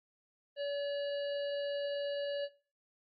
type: harmonic tone with a mistuned harmonic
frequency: 570 Hz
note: C#5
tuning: 48 cents sharp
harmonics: 1 / 3 / 5 / 7 / 8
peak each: -34 / -46 / -46 / -53 / -54 dBFS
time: 0.56-2.49 s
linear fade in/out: 50 ms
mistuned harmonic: 5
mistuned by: +20 cents
effects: noise-tail reverb RT60 0.4 s tail -18 dB re dry + AAC 32 kbps